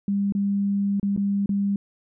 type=tone with dropouts; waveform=sine; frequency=200 Hz; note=G3; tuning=35 cents sharp; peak=-20 dBFS; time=0.08-1.76 s; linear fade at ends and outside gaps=2 ms; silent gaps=0.323-0.35 / 0.998-1.029 / 1.164-1.175 / 1.46-1.492 s; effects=none